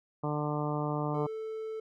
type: harmonic tone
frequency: 148.9 Hz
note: D3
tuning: 24 cents sharp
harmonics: 1 / 2 / 3 / 4 / 5 / 6 / 7 / 8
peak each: -33 / -36 / -38 / -39 / -40 / -41 / -41 / -42 dBFS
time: 0.23-1.27 s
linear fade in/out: 10 ms
type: tone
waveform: triangle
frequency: 440 Hz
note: A4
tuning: in tune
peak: -33 dBFS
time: 1.14-1.8 s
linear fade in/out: 5 ms
effects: none